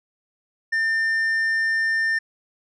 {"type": "tone with tanh clipping", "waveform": "sine", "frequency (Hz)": 1800, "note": "A6", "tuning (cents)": 39, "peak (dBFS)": -20, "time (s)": [0.72, 2.19], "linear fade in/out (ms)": 10, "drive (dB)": 5, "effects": []}